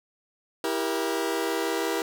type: chord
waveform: sawtooth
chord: E diminished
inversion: none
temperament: just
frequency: 329.6 / 395.6 / 474.7 Hz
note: E4 / G4 / Bb4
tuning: 0 / +16 / +31 cents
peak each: -26 dBFS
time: 0.64-2.02 s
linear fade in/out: 2 ms
effects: none